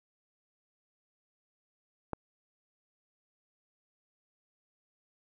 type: click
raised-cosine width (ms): 1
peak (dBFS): -19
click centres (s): 2.133
effects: none